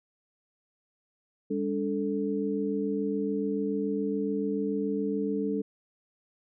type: tone cluster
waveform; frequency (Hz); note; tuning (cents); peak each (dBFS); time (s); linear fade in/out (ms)
sine; 201.4 / 288.4 / 439.1; G3 / D4 / A4; +47 / -31 / -4; -31; 1.5-5.62; 10
effects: none